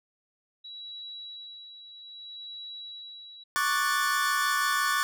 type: tone with tremolo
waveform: sine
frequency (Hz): 3903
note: B7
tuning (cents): -21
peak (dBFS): -38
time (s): 0.64-3.44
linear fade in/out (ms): 10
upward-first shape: sine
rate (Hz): 0.62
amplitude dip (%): 55
type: chord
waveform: 45% pulse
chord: D major seventh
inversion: third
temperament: equal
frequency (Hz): 1108.7 / 1174.7 / 1480 / 1760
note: C#6 / D6 / F#6 / A6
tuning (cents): 0 / 0 / 0 / 0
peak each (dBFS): -30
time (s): 3.56-5.03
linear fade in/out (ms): 0
effects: none